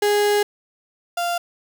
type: tone pair in turn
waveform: 35% pulse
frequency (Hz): 413.1 / 694.7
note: G#4 / F5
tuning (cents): -9 / -9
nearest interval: major sixth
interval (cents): 900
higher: second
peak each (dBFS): -14 / -19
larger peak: first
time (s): 0.02-0.43 / 1.17-1.38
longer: first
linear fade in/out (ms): 5
effects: none